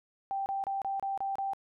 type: tone bursts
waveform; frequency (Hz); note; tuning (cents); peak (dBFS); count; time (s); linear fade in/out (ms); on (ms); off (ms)
sine; 784; G5; 0; -30; 7; 0.31-1.534; 0; 150; 29
effects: none